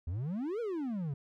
triangle exponential two-way sweep, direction up then down, 77.1 to 490 to 132 Hz, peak -31 dBFS, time 0.07-1.14 s, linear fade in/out 5 ms, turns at 0.6 s, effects none

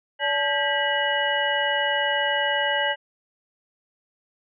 sine tone cluster, 574 / 868 / 1603 / 1951 / 2922 Hz, D5 / A5 / G6 / B6 / F#7, -40 / -24 / +38 / -22 / -22 cents, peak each -27 dBFS, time 0.19-2.96 s, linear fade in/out 50 ms, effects none

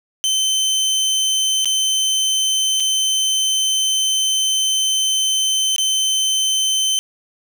25% pulse tone with dropouts, 3080 Hz, G7, 31 cents flat, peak -12 dBFS, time 0.24-6.99 s, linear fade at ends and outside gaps 0 ms, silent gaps 1.646-1.656 / 2.8-2.804 / 5.762-5.782 s, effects none

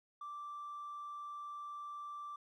triangle tone, 1172 Hz, D6, 4 cents flat, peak -40 dBFS, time 0.21-2.36 s, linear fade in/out 5 ms, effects tanh soft clip ceiling -40 dBFS

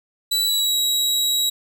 sawtooth tone with pitch glide, 3951 to 3859 Hz, B7 to B7, 0 to -41 cents, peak -15 dBFS, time 0.31-1.5 s, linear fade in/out 10 ms, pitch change -41 cents, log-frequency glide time 0.43-0.77 s, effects none

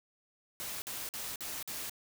white noise bursts, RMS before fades -40 dBFS, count 5, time 0.6-1.896 s, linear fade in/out 0 ms, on 220 ms, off 49 ms, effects none

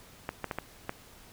clicks, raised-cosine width 0.5 ms, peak -17 dBFS, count 5, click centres 0.291 / 0.443 / 0.512 / 0.586 / 0.894 s, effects pink hiss -54 dBFS RMS until 1.32 s

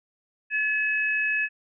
sine tone pair together, 1714 / 2568 Hz, A6 / E7, -46 / -46 cents, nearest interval perfect fifth, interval 700 cents, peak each -25 dBFS, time 0.5-1.49 s, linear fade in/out 50 ms, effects none

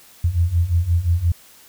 sine beating tone pair, 82.41 / 88.11 Hz, E2 / F2, 0 / +16 cents, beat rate 5.7 Hz, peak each -20 / -17 dBFS, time 0.24-1.32 s, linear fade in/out 5 ms, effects white hiss -48 dBFS RMS until 1.68 s

